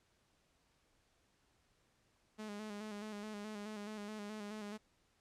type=tone with vibrato; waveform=sawtooth; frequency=210.1 Hz; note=G#3; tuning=20 cents sharp; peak=-40 dBFS; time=2.38-4.78 s; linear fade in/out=20 ms; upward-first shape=square; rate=4.7 Hz; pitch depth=41 cents each way; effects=pink hiss -75 dBFS RMS until 5.2 s + low-pass 9000 Hz 12 dB/octave